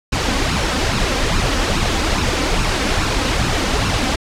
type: noise with flanger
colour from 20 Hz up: pink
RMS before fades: -17 dBFS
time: 0.12-4.16 s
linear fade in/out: 10 ms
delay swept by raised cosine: 0.73 to 3.93 ms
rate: 2.4 Hz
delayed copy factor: +0.55
effects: low-pass 6000 Hz 12 dB/octave